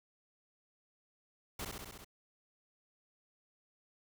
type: noise with echo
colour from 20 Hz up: pink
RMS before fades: -41 dBFS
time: 1.59-1.65 s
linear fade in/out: 5 ms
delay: 66 ms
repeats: 6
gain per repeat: -2 dB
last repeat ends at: 2.046 s
effects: none